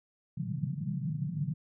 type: band-pass noise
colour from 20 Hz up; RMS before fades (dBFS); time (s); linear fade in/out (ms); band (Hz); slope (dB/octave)
pink; -34; 0.37-1.54; 5; 130 to 180; 48
effects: none